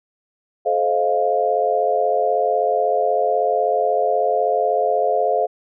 sine chord, F dominant seventh, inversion first, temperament equal with one note detuned, 430.9 / 523.3 / 622.3 / 698.5 Hz, A4 / C5 / Eb5 / F5, -36 / 0 / 0 / 0 cents, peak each -22 / -22 / -23 / -19 dBFS, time 0.65-5.47 s, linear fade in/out 20 ms, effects none

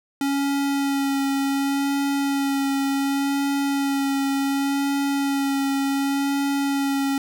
square tone with vibrato, 277.2 Hz, C#4, in tune, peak -21 dBFS, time 0.21-7.18 s, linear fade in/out 2 ms, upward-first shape sine, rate 0.68 Hz, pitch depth 15 cents each way, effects none

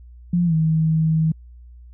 sine tone with pitch glide, 174.61 to 159.2 Hz, F3 to D#3, 0 to +40 cents, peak -15 dBFS, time 0.33-1.32 s, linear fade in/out 5 ms, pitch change -160 cents, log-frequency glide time 0.45-0.54 s, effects added 60 Hz sine -40 dBFS peak until 1.93 s

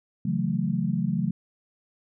sine chord, F# minor seventh, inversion second, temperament equal, 138.59 / 164.81 / 185 / 220 Hz, C#3 / E3 / F#3 / A3, 0 / 0 / 0 / 0 cents, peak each -30 / -29 / -27 / -29 dBFS, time 0.25-1.31 s, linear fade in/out 5 ms, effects none

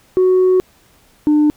sine tone pair in turn, 370 / 299.8 Hz, F#4 / D4, 0 / +36 cents, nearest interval major third, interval 364 cents, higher first, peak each -7 dBFS, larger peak neither, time 0.17-0.6 / 1.27-1.5 s, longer first, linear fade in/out 0 ms, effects tanh soft clip ceiling -7 dBFS + pink hiss -52 dBFS RMS until 1.56 s

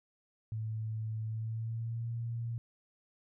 sine tone with pitch glide, 110 to 116.54 Hz, A2 to A#2, 0 to 0 cents, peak -34 dBFS, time 0.52-2.58 s, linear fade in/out 0 ms, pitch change +100 cents, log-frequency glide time 1.25-2.1 s, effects none

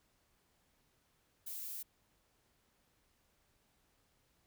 violet noise, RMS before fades -44 dBFS, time 1.46-1.83 s, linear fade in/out 10 ms, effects pink hiss -75 dBFS RMS until 4.46 s

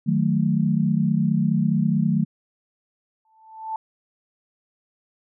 sine chord, D# diminished, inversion none, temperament equal, 155.56 / 185 / 220 Hz, D#3 / F#3 / A3, 0 / 0 / 0 cents, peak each -22 dBFS, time 0.06-2.25 s, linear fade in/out 20 ms
sine tone with exponential growth, 882 Hz, A5, 4 cents sharp, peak -23 dBFS, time 3.25-3.76 s, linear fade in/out 2 ms, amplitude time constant 110 ms
effects none

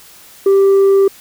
sine tone, 392 Hz, G4, in tune, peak -4 dBFS, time 0.46-1.08 s, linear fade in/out 5 ms, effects tanh soft clip ceiling -6 dBFS + white hiss -41 dBFS RMS until 1.2 s

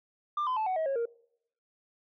sine tone with pitch steps, 1191 / 1019 / 871.9 / 746 / 638.2 / 546.1 / 467.2 Hz, D6 / C6 / A5 / F#5 / D#5 / C#5 / A#4, +24 / -46 / -16 / +14 / +44 / -26 / +4 cents, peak -25 dBFS, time 0.37-1.056 s, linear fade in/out 5 ms, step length 98 ms, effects noise-tail reverb RT60 0.7 s tail -25 dB re dry + tanh soft clip ceiling -26 dBFS

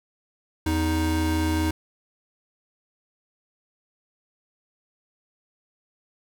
square tone pair together, 82.8 / 313.1 Hz, E2 / D#4, +8 / +11 cents, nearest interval octave + major seventh, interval 2303 cents, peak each -25 / -25 dBFS, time 0.66-1.71 s, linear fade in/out 5 ms, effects none

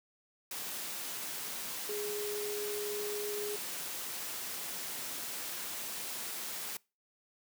sine tone in noise, 415.3 Hz, G#4, in tune, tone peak -36 dBFS, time 1.89-3.56 s, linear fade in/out 2 ms, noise white, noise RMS -40 dBFS, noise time 0.51-6.77 s, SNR +1 dB, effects noise-tail reverb RT60 0.3 s tail -25 dB re dry + high-pass 150 Hz 12 dB/octave

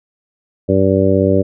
harmonic tone, 96.4 Hz, G2, 28 cents flat, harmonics 1 / 2 / 3 / 4 / 5 / 6, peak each -17 / -17 / -17 / -17 / -17 / -17 dBFS, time 0.68-1.43 s, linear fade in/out 20 ms, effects none

